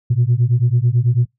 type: beating tone pair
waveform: sine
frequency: 116.54 / 125.64 Hz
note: A#2 / B2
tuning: 0 / +30 cents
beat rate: 9.1 Hz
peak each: -14 dBFS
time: 0.1-1.26 s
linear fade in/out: 10 ms
effects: noise-tail reverb RT60 0.2 s tail -26 dB re dry + tanh soft clip ceiling -7 dBFS